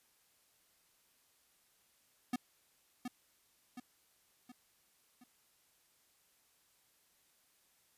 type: tone with echo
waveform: square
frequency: 248.1 Hz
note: B3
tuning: 8 cents sharp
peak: -33 dBFS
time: 2.33-2.36 s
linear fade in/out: 5 ms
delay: 720 ms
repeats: 4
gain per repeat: -6 dB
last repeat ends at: 5.24 s
effects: white hiss -72 dBFS RMS until 7.97 s + resampled to 32000 Hz